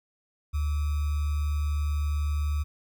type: tone with sample-and-hold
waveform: sine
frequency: 74 Hz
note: D2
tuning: 14 cents sharp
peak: -24 dBFS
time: 0.53-2.64 s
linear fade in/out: 20 ms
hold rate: 1225 Hz
effects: none